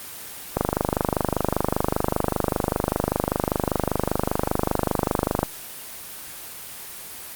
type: click train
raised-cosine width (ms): 1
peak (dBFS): -5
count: 123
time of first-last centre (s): 0.57-5.431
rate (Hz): 25.1
effects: white hiss -37 dBFS RMS until 7.35 s + Opus 24 kbps